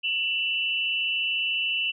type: tone pair together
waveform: sine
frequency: 2687 / 2947 Hz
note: E7 / F#7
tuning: +33 / -8 cents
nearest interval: major second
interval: 159 cents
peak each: -26 / -27 dBFS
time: 0.03-1.92 s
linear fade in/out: 20 ms
effects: none